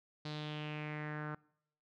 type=tone with low-pass filter sweep; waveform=sawtooth; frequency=151.2 Hz; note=D#3; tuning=49 cents flat; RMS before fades=-42 dBFS; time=0.25-1.35 s; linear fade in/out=5 ms; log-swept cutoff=4300 to 1400 Hz; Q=4; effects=noise-tail reverb RT60 0.7 s tail -24 dB re dry